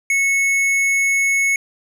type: tone with hard clipping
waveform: sine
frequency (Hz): 2200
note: C#7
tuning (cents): -14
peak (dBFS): -16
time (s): 0.1-1.56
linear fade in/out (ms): 2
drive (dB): 10
effects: none